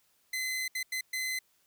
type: tone bursts at uneven times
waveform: sawtooth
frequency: 2042 Hz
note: C7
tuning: 43 cents flat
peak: -28 dBFS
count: 4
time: 0.33-0.68 / 0.75-0.83 / 0.92-1.01 / 1.13-1.39 s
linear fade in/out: 5 ms
effects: white hiss -70 dBFS RMS until 1.66 s